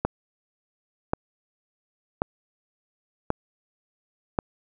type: click train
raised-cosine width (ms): 1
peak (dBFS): -8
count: 5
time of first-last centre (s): 0.05-4.388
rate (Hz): 0.922
effects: none